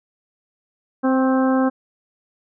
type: harmonic tone with a mistuned harmonic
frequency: 261.6 Hz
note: C4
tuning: in tune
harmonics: 1 / 2 / 3 / 4 / 5 / 6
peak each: -16 / -22 / -26 / -28 / -30 / -32 dBFS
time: 1.03-1.7 s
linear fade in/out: 20 ms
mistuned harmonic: 4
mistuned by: +25 cents
effects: none